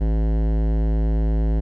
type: tone with hard clipping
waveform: sine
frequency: 54.3 Hz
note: A1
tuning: 22 cents flat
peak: -19 dBFS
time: 0-1.61 s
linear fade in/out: 20 ms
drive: 17 dB
effects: none